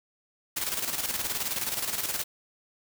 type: noise with tremolo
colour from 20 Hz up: white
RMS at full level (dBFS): -29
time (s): 0.56-2.24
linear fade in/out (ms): 10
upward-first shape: square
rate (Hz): 19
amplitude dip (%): 55
effects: none